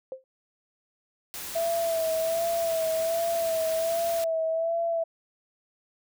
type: tone with exponential decay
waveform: sine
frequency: 523.3 Hz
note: C5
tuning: in tune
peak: -29 dBFS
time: 0.12-0.24 s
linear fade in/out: 1 ms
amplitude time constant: 26 ms
type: noise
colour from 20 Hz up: white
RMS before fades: -37 dBFS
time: 1.34-4.24 s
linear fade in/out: 0 ms
type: tone with vibrato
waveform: sine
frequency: 659.3 Hz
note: E5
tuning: in tune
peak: -24 dBFS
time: 1.55-5.04 s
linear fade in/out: 10 ms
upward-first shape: sine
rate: 1.3 Hz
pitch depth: 40 cents each way
effects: none